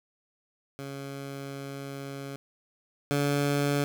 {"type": "tone pair in turn", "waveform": "15% pulse", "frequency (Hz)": [138.59, 143.06], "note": ["C#3", "D3"], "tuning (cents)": [0, -45], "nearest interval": "minor second", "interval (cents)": 55, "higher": "second", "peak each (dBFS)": [-30, -18], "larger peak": "second", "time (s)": [[0.79, 2.36], [3.11, 3.84]], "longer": "first", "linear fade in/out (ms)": 0, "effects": []}